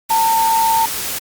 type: tone in noise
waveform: sine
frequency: 900 Hz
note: A5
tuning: 39 cents sharp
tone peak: -12 dBFS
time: 0.1-0.86 s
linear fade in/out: 10 ms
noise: white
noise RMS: -23 dBFS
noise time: 0.09-1.19 s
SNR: +8 dB
effects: Opus 48 kbps